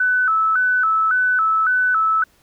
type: tone with vibrato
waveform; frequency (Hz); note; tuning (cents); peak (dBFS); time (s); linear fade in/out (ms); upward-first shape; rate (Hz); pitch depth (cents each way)
sine; 1400; F6; +4; -14; 0-2.24; 5; square; 1.8; 120
effects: pink hiss -57 dBFS RMS until 2.42 s